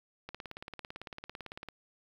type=click train; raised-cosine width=0.3 ms; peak=-26 dBFS; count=26; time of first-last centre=0.29-1.687 s; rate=17.9 Hz; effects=9-bit